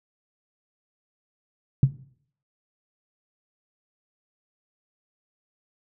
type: tone with exponential decay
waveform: sine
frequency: 135 Hz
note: C#3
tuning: 45 cents flat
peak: -8 dBFS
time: 1.83-1.94 s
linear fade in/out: 2 ms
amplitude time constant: 23 ms
effects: noise-tail reverb RT60 0.6 s tail -18 dB re dry + tanh soft clip ceiling -4 dBFS